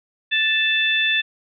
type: harmonic tone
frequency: 880 Hz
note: A5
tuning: in tune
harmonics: 2 / 3 / 4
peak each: -21 / -21 / -21 dBFS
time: 0.31-1.22 s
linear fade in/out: 20 ms
effects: none